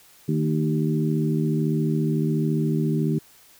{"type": "harmonic tone with a mistuned harmonic", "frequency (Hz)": 77.8, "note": "D#2", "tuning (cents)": 0, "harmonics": [2, 3, 4, 5], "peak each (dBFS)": [-22, -26, -28, -30], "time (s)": [0.28, 3.19], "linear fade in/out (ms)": 10, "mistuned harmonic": 3, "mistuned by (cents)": -27, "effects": ["white hiss -53 dBFS RMS until 3.59 s"]}